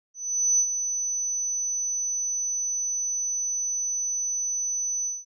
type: tone with ADSR envelope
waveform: sine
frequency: 6000 Hz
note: F#8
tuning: 23 cents sharp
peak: -17 dBFS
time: 0.14-5.25 s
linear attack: 450 ms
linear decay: 68 ms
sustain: -8 dB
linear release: 190 ms
effects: none